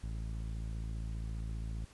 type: tone with low-pass filter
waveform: sawtooth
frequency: 55 Hz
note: A1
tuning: in tune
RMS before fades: -39 dBFS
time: 0.03-1.85 s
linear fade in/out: 5 ms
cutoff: 170 Hz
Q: 0.82
effects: pink hiss -60 dBFS RMS until 1.93 s + resampled to 24000 Hz